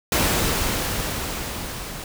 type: noise with level ramp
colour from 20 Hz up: pink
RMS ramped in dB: -19 to -34 dBFS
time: 0.12-2.04 s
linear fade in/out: 2 ms
effects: none